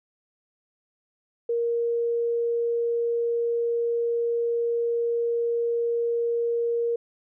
sine tone, 468.8 Hz, A#4, 10 cents sharp, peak -22 dBFS, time 1.49-6.96 s, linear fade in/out 5 ms, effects none

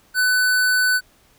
square tone, 1500 Hz, F#6, 23 cents sharp, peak -16 dBFS, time 0.14-1.01 s, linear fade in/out 50 ms, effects pink hiss -56 dBFS RMS until 1.38 s

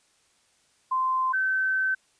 sine tone pair in turn, 1038 / 1536.7 Hz, C6 / G6, -14 / -35 cents, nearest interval perfect fifth, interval 679 cents, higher second, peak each -22 dBFS, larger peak neither, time 0.91-1.33 / 1.33-1.95 s, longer second, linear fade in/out 10 ms, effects white hiss -65 dBFS RMS until 2.19 s + resampled to 22050 Hz

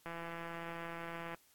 click train, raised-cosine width 0.5 ms, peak -29 dBFS, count 217, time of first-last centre 0.06-1.346 s, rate 168 Hz, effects white hiss -68 dBFS RMS until 1.54 s + AAC 64 kbps

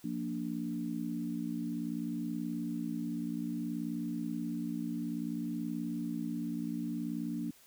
sine chord, Bb major, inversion second, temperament equal, 174.61 / 233.1 / 293.7 Hz, F3 / Bb3 / D4, 0 / 0 / 0 cents, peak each -40 / -37 / -38 dBFS, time 0.04-7.51 s, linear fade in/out 5 ms, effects white hiss -61 dBFS RMS until 7.66 s

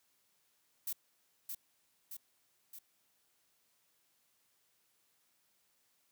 violet noise with echo, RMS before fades -38 dBFS, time 0.87-0.93 s, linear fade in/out 5 ms, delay 620 ms, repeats 3, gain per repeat -4 dB, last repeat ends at 2.79 s, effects white hiss -75 dBFS RMS until 6.11 s + high-pass 80 Hz 12 dB/octave

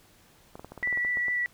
clicks, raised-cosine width 1 ms, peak -27 dBFS, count 12, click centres 0.555 / 0.595 / 0.646 / 0.72 / 0.777 / 0.827 / 0.874 / 0.927 / 0.974 / 1.049 / 1.172 / 1.283 s
sine tone with vibrato, 1958 Hz, B6, 15 cents flat, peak -25 dBFS, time 0.83-1.46 s, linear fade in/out 0 ms, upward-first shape sine, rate 4.7 Hz, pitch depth 11 cents each way
effects pink hiss -59 dBFS RMS until 1.53 s

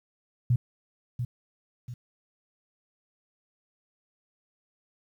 sine tone with echo, 122 Hz, B2, 21 cents flat, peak -19 dBFS, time 0.5-0.56 s, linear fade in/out 5 ms, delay 690 ms, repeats 2, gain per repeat -8 dB, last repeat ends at 1.94 s, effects 10-bit

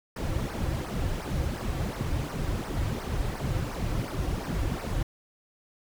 brown noise with flanger, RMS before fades -30 dBFS, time 0.16-5.03 s, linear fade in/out 5 ms, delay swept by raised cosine 0.27 to 4.87 ms, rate 2.8 Hz, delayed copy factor -0.8, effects none

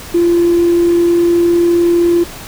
triangle tone with amplitude modulation, 344 Hz, F4, 26 cents flat, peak -3 dBFS, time 0.14-2.24 s, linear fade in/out 10 ms, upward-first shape sine, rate 39.6 Hz, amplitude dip 25%, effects tanh soft clip ceiling -5 dBFS + pink hiss -30 dBFS RMS until 2.47 s

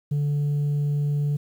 sine tone, 145.6 Hz, D3, 15 cents flat, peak -18 dBFS, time 0.11-1.37 s, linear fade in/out 10 ms, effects tanh soft clip ceiling -20 dBFS + 9-bit

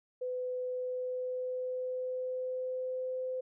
sine tone with pitch glide, 503 to 512.7 Hz, B4 to C5, +32 to -35 cents, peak -33 dBFS, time 0.21-3.41 s, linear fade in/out 10 ms, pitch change +33 cents, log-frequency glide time 0.61-3.21 s, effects none

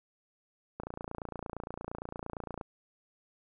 click train, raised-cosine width 1 ms, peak -24 dBFS, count 53, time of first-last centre 0.8-2.612 s, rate 28.7 Hz, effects none

